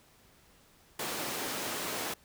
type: high-pass noise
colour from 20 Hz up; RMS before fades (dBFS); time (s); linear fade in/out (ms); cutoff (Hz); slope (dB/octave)
pink; -36; 0.99-2.14; 5; 250; 12
effects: pink hiss -62 dBFS RMS until 2.24 s